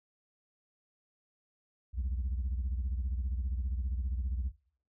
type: beating tone pair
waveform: sine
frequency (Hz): 61.8 / 76.8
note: B1 / D#2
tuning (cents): +2 / -22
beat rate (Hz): 15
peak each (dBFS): -30 / -35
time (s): 1.93-4.52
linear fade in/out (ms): 50
effects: noise-tail reverb RT60 0.5 s tail -20 dB re dry + tanh soft clip ceiling -28 dBFS